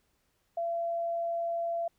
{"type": "tone", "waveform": "sine", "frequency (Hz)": 678, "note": "E5", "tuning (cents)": 49, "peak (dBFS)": -29, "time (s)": [0.57, 1.88], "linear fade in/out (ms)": 5, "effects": ["pink hiss -74 dBFS RMS until 1.98 s"]}